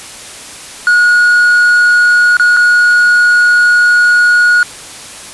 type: tone with dropouts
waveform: triangle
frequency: 1448 Hz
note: F#6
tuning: 38 cents flat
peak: -3 dBFS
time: 0.87-4.63 s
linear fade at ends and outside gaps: 1 ms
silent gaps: 2.369-2.397 / 2.566-2.57 s
effects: white hiss -29 dBFS RMS until 5.33 s + resampled to 24000 Hz